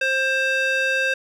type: tone with band-pass filter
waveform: square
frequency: 529 Hz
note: C5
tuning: 19 cents sharp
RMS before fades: -21 dBFS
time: 0.01-1.14 s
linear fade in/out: 5 ms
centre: 2100 Hz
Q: 2.4
effects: none